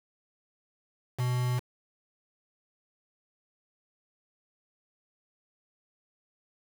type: tone with quantisation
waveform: triangle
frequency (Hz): 124.3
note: B2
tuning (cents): +12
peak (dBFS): -24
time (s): 1.18-1.6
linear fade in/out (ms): 20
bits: 6
effects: none